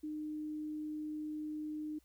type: tone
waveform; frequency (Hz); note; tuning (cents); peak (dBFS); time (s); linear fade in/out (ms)
sine; 305; D#4; -34; -38; 0.03-1.99; 10
effects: added 60 Hz sine -69 dBFS peak until 2.04 s + white hiss -74 dBFS RMS until 2.04 s